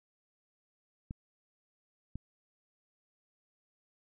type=clicks; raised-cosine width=5 ms; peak=-27 dBFS; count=2; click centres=1.109 / 2.156 s; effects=none